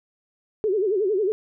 sine tone with vibrato, 401.3 Hz, G4, 41 cents sharp, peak -19 dBFS, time 0.64-1.32 s, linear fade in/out 0 ms, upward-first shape sine, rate 11 Hz, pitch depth 170 cents each way, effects none

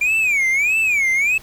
triangle tone with vibrato, 2349 Hz, D7, in tune, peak -13 dBFS, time 0.01-1.38 s, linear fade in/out 5 ms, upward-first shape sine, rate 1.6 Hz, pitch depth 210 cents each way, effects pink hiss -44 dBFS RMS until 1.42 s

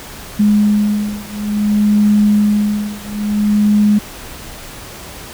sine beating tone pair, 208.3 / 208.87 Hz, G#3 / G#3, +5 / +10 cents, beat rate 0.57 Hz, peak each -13 / -14 dBFS, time 0.39-3.99 s, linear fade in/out 10 ms, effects pink hiss -32 dBFS RMS until 5.33 s

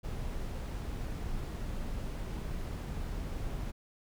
brown noise, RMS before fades -37 dBFS, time 0.03-3.72 s, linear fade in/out 20 ms, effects none

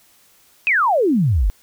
sine exponential sweep, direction down, 2637 to 41.74 Hz, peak -13 dBFS, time 0.67-1.5 s, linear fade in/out 0 ms, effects white hiss -54 dBFS RMS until 1.62 s

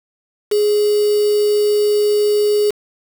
sine tone with quantisation, 416.9 Hz, G#4, 7 cents sharp, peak -12 dBFS, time 0.51-2.71 s, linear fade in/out 10 ms, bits 4, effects none

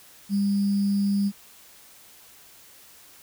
sine tone with sample-and-hold, 200 Hz, G3, 35 cents sharp, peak -20 dBFS, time 0.29-1.32 s, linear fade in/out 50 ms, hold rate 4900 Hz, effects white hiss -51 dBFS RMS until 3.22 s

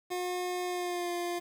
25% pulse tone with pitch glide, 359.9 to 349.3 Hz, F#4 to F4, -48 to 0 cents, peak -28 dBFS, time 0.1-1.4 s, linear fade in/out 20 ms, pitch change -52 cents, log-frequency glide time 0.66-1.12 s, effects 9-bit

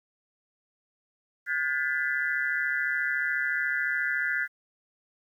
sine tone cluster, 1436 / 1599 / 1733 / 1997 Hz, F6 / G6 / A6 / B6, +48 / +34 / -27 / +19 cents, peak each -31 dBFS, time 1.46-4.48 s, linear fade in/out 50 ms, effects 10-bit

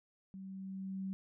sine tone with level ramp, 191.6 Hz, G3, 39 cents flat, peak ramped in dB -45 to -36 dBFS, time 0.34-1.13 s, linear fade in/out 0 ms, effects none

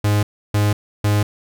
45% pulse tone bursts, 103.83 Hz, G#2, in tune, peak -14 dBFS, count 3, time 0.04-1.23 s, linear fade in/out 5 ms, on 190 ms, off 310 ms, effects none

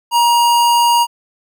square tone, 947 Hz, A#5, 27 cents sharp, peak -10 dBFS, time 0.11-1.07 s, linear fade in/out 50 ms, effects none

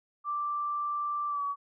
sine tone with pitch glide, 1174.7 to 1135.3 Hz, D6 to C#6, 0 to +41 cents, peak -29 dBFS, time 0.24-1.56 s, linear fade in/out 50 ms, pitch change -59 cents, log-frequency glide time 1.28-1.44 s, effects none

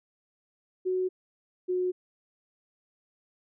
sine tone pair in turn, 370 / 364.5 Hz, F#4 / F#4, 0 / -26 cents, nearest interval unison, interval 26 cents, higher first, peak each -25 dBFS, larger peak neither, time 0.85-1.09 / 1.68-1.92 s, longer neither, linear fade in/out 20 ms, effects none

